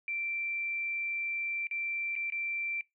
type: tone with dropouts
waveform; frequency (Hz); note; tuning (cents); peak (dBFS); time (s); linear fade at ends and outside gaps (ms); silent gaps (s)
sine; 2349; D7; 0; -32; 0.08-2.81; 1; 1.67-1.711 / 2.154-2.162 / 2.301-2.322
effects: noise-tail reverb RT60 0.2 s tail -24 dB re dry